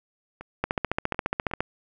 two click trains, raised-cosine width 0.5 ms, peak -9 / -24 dBFS, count 15 / 4, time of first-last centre 0.64-1.606 / 0.41-1.513 s, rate 14.5 / 2.72 Hz, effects none

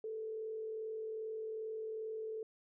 sine tone with frequency modulation, 440 Hz, A4, in tune, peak -39 dBFS, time 0.04-2.43 s, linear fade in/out 2 ms, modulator 42.5 Hz, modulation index 0.3, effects none

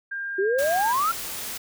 sine tone with pitch glide, 1600 to 1619.5 Hz, G6 to G#6, +35 to -44 cents, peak -28 dBFS, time 0.11-0.93 s, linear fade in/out 10 ms, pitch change +21 cents, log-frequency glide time 0.24-0.79 s
sine exponential sweep, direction up, 370 to 1396.9 Hz, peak -20 dBFS, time 0.38-1.12 s, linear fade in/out 10 ms
white noise, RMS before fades -33 dBFS, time 0.58-1.58 s, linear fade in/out 10 ms
effects none

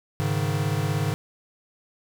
square chord, Ab suspended fourth, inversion none, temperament equal, 103.83 / 138.59 / 155.56 Hz, Ab2 / Db3 / Eb3, 0 / 0 / 0 cents, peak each -28 dBFS, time 0.2-1.14 s, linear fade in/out 0 ms, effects none

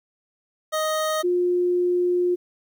25% pulse / sine tone pair in turn, 624 / 355.9 Hz, D#5 / F4, +5 / +33 cents, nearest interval minor seventh, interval 972 cents, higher first, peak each -18 dBFS, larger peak neither, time 0.72-1.23 / 1.23-2.36 s, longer second, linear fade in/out 20 ms, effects 10-bit

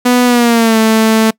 sawtooth tone with pitch glide, 246.9 to 221.2 Hz, B3 to A3, 0 to +9 cents, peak -3 dBFS, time 0.05-1.31 s, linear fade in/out 10 ms, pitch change -191 cents, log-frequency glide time 0.25-0.78 s, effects noise-tail reverb RT60 0.1 s tail -24 dB re dry

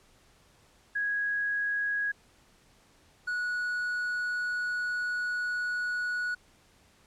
sine / triangle tone pair in turn, 1657 / 1464.8 Hz, G#6 / F#6, -4 / -18 cents, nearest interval major second, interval 214 cents, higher first, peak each -27 dBFS, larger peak neither, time 0.95-2.12 / 3.27-6.35 s, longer second, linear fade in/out 10 ms, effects pink hiss -62 dBFS RMS until 7.06 s + low-pass 10000 Hz 12 dB/octave

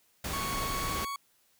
pink noise, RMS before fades -35 dBFS, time 0.24-1.05 s, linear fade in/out 5 ms
40% pulse tone with pitch glide, 1108.7 to 1115.8 Hz, C#6 to C#6, 0 to +11 cents, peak -33 dBFS, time 0.33-1.16 s, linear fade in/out 2 ms, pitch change +11 cents, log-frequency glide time 0.63-0.93 s
effects white hiss -68 dBFS RMS until 1.59 s

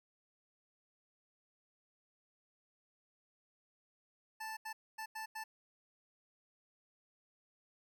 25% pulse tone bursts at uneven times, 880 Hz, A5, in tune, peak -38 dBFS, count 5, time 4.4-4.57 / 4.65-4.73 / 4.98-5.06 / 5.15-5.26 / 5.35-5.44 s, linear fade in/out 10 ms, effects none

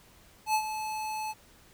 square tone with ADSR envelope, 864 Hz, A5, 32 cents flat, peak -23 dBFS, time 0.46-1.34 s, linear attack 83 ms, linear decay 73 ms, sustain -10 dB, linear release 36 ms, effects pink hiss -58 dBFS RMS until 1.73 s

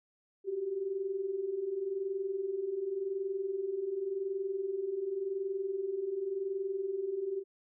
sine tone pair together, 370.5 / 391.4 Hz, F#4 / G4, +2 / -3 cents, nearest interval minor second, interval 95 cents, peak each -39 / -33 dBFS, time 0.44-7.44 s, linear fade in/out 50 ms, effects none

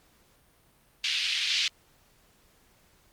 pink band-pass noise, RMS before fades -27 dBFS, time 1.04-1.68 s, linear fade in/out 2 ms, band 2600 to 4700 Hz, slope 24 dB/octave, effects pink hiss -63 dBFS RMS until 3.12 s + Opus 48 kbps

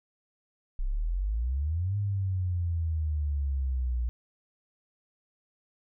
sine exponential two-way sweep, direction up then down, 30.87 to 103.1 to 58.9 Hz, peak -26 dBFS, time 0.79-4.09 s, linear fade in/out 0 ms, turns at 1.97 s, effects none

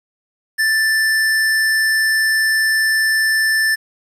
square tone, 1765 Hz, A6, 5 cents sharp, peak -14 dBFS, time 0.58-3.76 s, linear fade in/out 20 ms, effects resampled to 32000 Hz + 8-bit

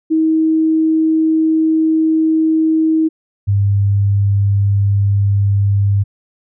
sine tone pair in turn, 318.2 / 100.23 Hz, D#4 / G2, +39 / +39 cents, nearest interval octave + minor sixth, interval 2000 cents, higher first, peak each -10 dBFS, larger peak neither, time 0.1-3.09 / 3.47-6.04 s, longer first, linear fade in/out 20 ms, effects none

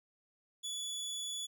25% pulse tone, 3426 Hz, A7, 47 cents flat, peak -34 dBFS, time 0.63-1.47 s, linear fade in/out 20 ms, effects none

